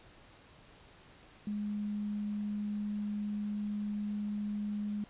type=tone; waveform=sine; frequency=207.7 Hz; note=G#3; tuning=in tune; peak=-33 dBFS; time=1.47-5.04 s; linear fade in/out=2 ms; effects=pink hiss -58 dBFS RMS until 5.09 s + resampled to 8000 Hz